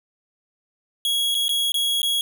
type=tone with dropouts; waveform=45% pulse; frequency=3322 Hz; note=G#7; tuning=in tune; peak=-19 dBFS; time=1.05-2.21 s; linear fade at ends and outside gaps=1 ms; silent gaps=1.345-1.35 / 1.482-1.492 / 1.72-1.742 / 2.018-2.03 s; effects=none